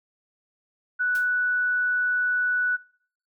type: tone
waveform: sine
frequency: 1480 Hz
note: F#6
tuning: in tune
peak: -21 dBFS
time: 0.99-2.77 s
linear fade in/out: 20 ms
type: noise with exponential decay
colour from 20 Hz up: white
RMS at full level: -38 dBFS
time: 1.15-1.31 s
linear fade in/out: 2 ms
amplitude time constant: 34 ms
effects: noise-tail reverb RT60 0.6 s tail -24 dB re dry